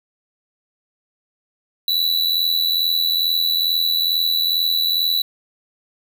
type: tone with amplitude modulation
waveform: square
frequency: 3951 Hz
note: B7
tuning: in tune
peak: -14 dBFS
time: 1.88-5.22 s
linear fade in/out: 2 ms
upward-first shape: sine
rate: 82.3 Hz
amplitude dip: 65%
effects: 8-bit